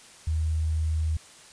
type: tone with sample-and-hold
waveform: sine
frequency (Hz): 79.1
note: D#2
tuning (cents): +29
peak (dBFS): -23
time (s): 0.27-1.17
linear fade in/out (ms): 5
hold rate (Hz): 8820
effects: white hiss -50 dBFS RMS until 1.52 s + resampled to 22050 Hz